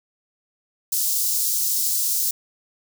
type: high-pass noise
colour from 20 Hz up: white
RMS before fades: -22 dBFS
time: 0.92-2.31 s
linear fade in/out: 5 ms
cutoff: 4900 Hz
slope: 24 dB/octave
effects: none